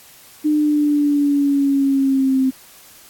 sine linear sweep, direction down, 303.3 to 261.2 Hz, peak -13 dBFS, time 0.44-2.51 s, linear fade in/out 20 ms, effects white hiss -45 dBFS RMS until 3.09 s + AAC 64 kbps

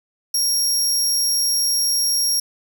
25% pulse tone, 5588 Hz, F8, in tune, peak -12 dBFS, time 0.34-2.4 s, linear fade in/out 5 ms, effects none

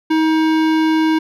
sine tone with hard clipping, 317 Hz, D#4, 32 cents sharp, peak -14 dBFS, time 0.1-1.19 s, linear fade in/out 10 ms, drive 18 dB, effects none

